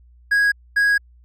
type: tone pair in turn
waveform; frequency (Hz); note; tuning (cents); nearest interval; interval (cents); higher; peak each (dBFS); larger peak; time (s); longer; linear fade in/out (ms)
triangle; 1651 / 1651; G#6 / G#6; -11 / -11; unison; 0; neither; -12; neither; 0.31-0.52 / 0.76-0.98; second; 10
effects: added 60 Hz sine -47 dBFS peak until 1.24 s + AAC 64 kbps